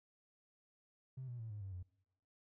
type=tone with pitch steps; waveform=triangle; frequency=130.81 / 121.35 / 112.57 / 104.43 / 96.87 / 89.86 Hz; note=C3 / B2 / A2 / G#2 / G2 / F2; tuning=0 / -30 / +40 / +10 / -20 / +50 cents; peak=-40 dBFS; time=1.17-1.83 s; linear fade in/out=10 ms; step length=110 ms; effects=noise-tail reverb RT60 0.9 s tail -26 dB re dry + tanh soft clip ceiling -41 dBFS